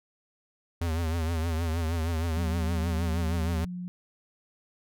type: tone with vibrato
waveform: square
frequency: 82.2 Hz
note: E2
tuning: 4 cents flat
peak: -27 dBFS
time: 0.81-3.65 s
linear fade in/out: 5 ms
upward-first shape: triangle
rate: 6.4 Hz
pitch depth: 93 cents each way
type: tone with pitch glide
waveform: sine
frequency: 185 to 179.01 Hz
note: F#3 to F3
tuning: 0 to +43 cents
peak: -33 dBFS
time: 2.37-3.88 s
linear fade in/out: 0 ms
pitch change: -57 cents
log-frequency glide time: 2.84-3.69 s
effects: none